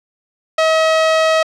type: tone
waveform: sawtooth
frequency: 639 Hz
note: D#5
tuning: 46 cents sharp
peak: -7 dBFS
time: 0.58-1.43 s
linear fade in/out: 5 ms
effects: low-pass 5000 Hz 12 dB/octave